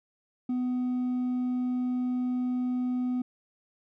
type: tone with hard clipping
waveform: sine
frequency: 250 Hz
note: B3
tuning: 21 cents sharp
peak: -27 dBFS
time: 0.49-3.22 s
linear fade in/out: 5 ms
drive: 2 dB
effects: none